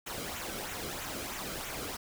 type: noise with flanger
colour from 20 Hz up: pink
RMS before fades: -39 dBFS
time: 0.06-1.97 s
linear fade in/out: 10 ms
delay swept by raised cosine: 0.2 to 1.14 ms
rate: 3.1 Hz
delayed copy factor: -0.55
effects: none